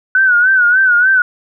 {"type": "tone with vibrato", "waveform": "sine", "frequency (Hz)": 1489, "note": "F#6", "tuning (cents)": 11, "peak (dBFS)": -7, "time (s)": [0.15, 1.22], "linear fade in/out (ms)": 2, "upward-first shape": "sine", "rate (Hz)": 3.4, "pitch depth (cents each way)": 87, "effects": []}